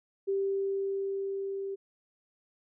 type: tone with level ramp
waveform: sine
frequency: 392 Hz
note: G4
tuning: in tune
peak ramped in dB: -26 to -33 dBFS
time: 0.27-1.76 s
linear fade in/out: 20 ms
effects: none